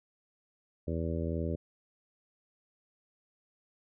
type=harmonic tone; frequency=82.41 Hz; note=E2; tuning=in tune; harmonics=1 / 2 / 3 / 4 / 5 / 6 / 7; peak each=-34 / -37 / -39 / -40 / -41 / -42 / -42 dBFS; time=0.87-1.56 s; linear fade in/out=10 ms; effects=none